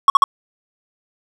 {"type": "tone bursts", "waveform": "triangle", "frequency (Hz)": 1108.7, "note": "C#6", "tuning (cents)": 0, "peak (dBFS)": -4, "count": 3, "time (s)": [0.08, 0.24], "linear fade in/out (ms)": 2, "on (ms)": 20, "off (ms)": 50, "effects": []}